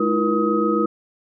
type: tone cluster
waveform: sine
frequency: 212.2 / 316.3 / 343.5 / 477.3 / 1263 Hz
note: G#3 / D#4 / F4 / A#4 / D#6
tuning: +38 / +29 / -29 / +41 / +26 cents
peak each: -23 dBFS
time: 0-0.86 s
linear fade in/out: 5 ms
effects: none